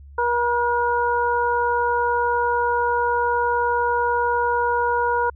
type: harmonic tone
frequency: 479.5 Hz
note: A#4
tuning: 49 cents sharp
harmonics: 1 / 2 / 3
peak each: -23 / -20 / -25 dBFS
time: 0.18-5.3 s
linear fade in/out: 5 ms
effects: added 70 Hz sine -40 dBFS peak until 5.35 s